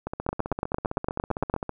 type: two click trains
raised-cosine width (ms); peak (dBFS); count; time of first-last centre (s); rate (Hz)
1; -16 / -10; 26 / 12; 0.07-1.693 / 0.29-1.54; 15.4 / 8.8
effects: none